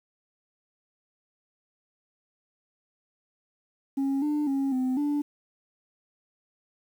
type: tone with pitch steps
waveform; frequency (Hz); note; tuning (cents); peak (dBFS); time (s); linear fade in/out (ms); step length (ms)
sine; 273.3 / 297.4 / 273 / 256.8 / 291.7; C#4 / D4 / C#4 / C4 / D4; -24 / +22 / -26 / -32 / -12; -21; 3.97-5.22; 10; 250
effects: tanh soft clip ceiling -23 dBFS + 9-bit